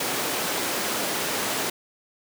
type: high-pass noise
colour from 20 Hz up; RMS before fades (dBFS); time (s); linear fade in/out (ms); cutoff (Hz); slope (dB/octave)
pink; -27; 0-1.7; 5; 280; 12
effects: none